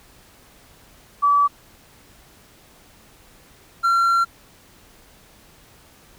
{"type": "tone pair in turn", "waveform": ["sine", "triangle"], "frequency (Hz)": [1150, 1367.6], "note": ["D6", "F6"], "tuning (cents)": [-37, -37], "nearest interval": "minor third", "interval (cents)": 300, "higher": "second", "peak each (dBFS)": -13, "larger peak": "neither", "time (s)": [[1.22, 1.48], [3.83, 4.25]], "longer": "second", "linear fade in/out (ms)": 20, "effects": ["pink hiss -51 dBFS RMS until 6.18 s"]}